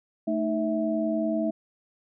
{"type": "tone cluster", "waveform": "sine", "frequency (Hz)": [220.6, 311, 653], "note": ["A3", "D#4", "E5"], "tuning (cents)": [5, -1, -17], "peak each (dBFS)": -28, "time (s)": [0.27, 1.51], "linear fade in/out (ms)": 10, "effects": []}